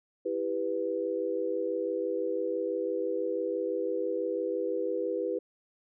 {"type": "chord", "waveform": "sine", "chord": "E minor", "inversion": "none", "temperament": "just", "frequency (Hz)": [329.6, 395.6, 494.4], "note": ["E4", "G4", "B4"], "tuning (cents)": [0, 16, 2], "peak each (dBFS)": [-35, -33, -31], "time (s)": [0.25, 5.39], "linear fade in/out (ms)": 10, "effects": []}